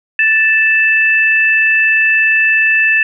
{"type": "tone pair together", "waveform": "sine", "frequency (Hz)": [1760, 2637], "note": ["A6", "E7"], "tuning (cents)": [0, 0], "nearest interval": "perfect fifth", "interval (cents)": 700, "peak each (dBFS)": -11, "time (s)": [0.19, 3.03], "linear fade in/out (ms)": 2, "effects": []}